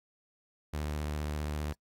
sawtooth tone with vibrato, 75 Hz, D2, 37 cents sharp, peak -29 dBFS, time 0.73-1.73 s, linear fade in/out 10 ms, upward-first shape square, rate 15 Hz, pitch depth 27 cents each way, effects noise-tail reverb RT60 0.1 s tail -23 dB re dry + AAC 64 kbps

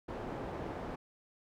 white low-pass noise, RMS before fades -41 dBFS, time 0.08-0.96 s, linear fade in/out 10 ms, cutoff 670 Hz, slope 12 dB/octave, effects none

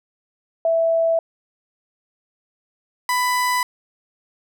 sine / 30% pulse tone pair in turn, 659.3 / 995 Hz, E5 / B5, 0 / +13 cents, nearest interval perfect fifth, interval 713 cents, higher second, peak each -15 dBFS, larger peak neither, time 0.65-1.19 / 3.09-3.63 s, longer neither, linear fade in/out 2 ms, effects none

